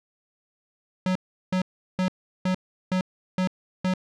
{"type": "tone bursts", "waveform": "square", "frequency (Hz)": 185, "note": "F#3", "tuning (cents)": 0, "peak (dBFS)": -22, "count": 7, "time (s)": [1.06, 3.938], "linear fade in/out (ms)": 2, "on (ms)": 94, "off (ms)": 370, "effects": ["low-pass 5000 Hz 12 dB/octave"]}